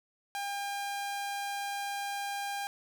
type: tone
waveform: sawtooth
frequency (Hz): 803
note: G5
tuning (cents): +41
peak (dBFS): -30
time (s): 0.35-2.67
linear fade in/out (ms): 0
effects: none